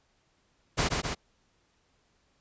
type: noise with echo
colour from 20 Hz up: pink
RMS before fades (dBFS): -26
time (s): 0.77-0.89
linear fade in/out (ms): 20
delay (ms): 130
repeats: 2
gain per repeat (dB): -3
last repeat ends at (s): 1.15
effects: pink hiss -70 dBFS RMS until 2.4 s + resampled to 16000 Hz